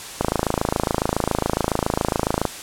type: click train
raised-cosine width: 1 ms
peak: -4 dBFS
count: 62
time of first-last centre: 0.21-2.453 s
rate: 27.2 Hz
effects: white hiss -34 dBFS RMS until 2.62 s + low-pass 10000 Hz 12 dB/octave